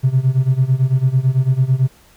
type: tone with tremolo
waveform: triangle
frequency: 130.81 Hz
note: C3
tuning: in tune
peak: -5 dBFS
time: 0.03-1.88 s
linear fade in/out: 20 ms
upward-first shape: sine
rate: 9 Hz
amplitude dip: 90%
effects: tanh soft clip ceiling -7 dBFS + pink hiss -50 dBFS RMS until 2.16 s